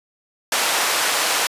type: band-pass noise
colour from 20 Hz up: pink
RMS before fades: -20 dBFS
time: 0.52-1.47 s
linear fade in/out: 2 ms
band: 740 to 12000 Hz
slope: 12 dB/octave
effects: resampled to 32000 Hz